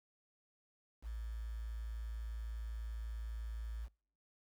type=tone with quantisation; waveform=sine; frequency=55.9 Hz; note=A1; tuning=28 cents sharp; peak=-40 dBFS; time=1.02-3.89 s; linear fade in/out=50 ms; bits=10; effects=noise-tail reverb RT60 0.5 s tail -25 dB re dry

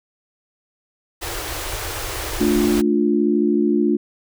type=band-stop noise; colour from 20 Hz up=pink; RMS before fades=-27 dBFS; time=1.21-2.82 s; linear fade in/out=20 ms; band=120 to 300 Hz; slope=96 dB/octave
type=chord; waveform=sine; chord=D minor; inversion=second; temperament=just; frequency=220.2 / 293.7 / 352.4 Hz; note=A3 / D4 / F4; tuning=+2 / 0 / +16 cents; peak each=-19 dBFS; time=2.4-3.97 s; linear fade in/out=10 ms
effects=none

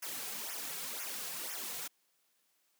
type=noise with flanger; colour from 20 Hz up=white; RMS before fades=-41 dBFS; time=0.02-1.88 s; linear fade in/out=10 ms; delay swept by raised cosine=0.23 to 3.43 ms; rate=2 Hz; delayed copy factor=-0.95; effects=white hiss -75 dBFS RMS until 2.79 s + high-pass 200 Hz 12 dB/octave

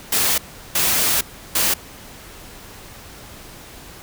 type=noise bursts at uneven times; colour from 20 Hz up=white; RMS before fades=-18 dBFS; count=3; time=0.12-0.38 / 0.75-1.21 / 1.55-1.74 s; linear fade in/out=5 ms; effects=pink hiss -40 dBFS RMS until 4.02 s

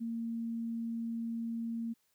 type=tone; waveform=sine; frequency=230 Hz; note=A#3; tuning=23 cents flat; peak=-34 dBFS; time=0-1.94 s; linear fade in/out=20 ms; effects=white hiss -75 dBFS RMS until 2.14 s

